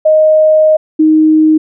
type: tone pair in turn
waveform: sine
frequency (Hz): 622.3 / 312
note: D#5 / D#4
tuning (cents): 0 / +5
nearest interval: octave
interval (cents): 1195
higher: first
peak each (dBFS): -4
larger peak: neither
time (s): 0.05-0.77 / 0.99-1.58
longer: first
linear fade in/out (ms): 10
effects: none